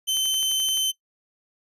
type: tone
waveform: sawtooth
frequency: 3077 Hz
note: G7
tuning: 33 cents flat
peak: -18 dBFS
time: 0.07-0.92 s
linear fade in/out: 20 ms
type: click train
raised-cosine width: 0.2 ms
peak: -23 dBFS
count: 8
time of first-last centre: 0.17-0.773 s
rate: 11.6 Hz
effects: noise-tail reverb RT60 0.1 s tail -20 dB re dry + resampled to 32000 Hz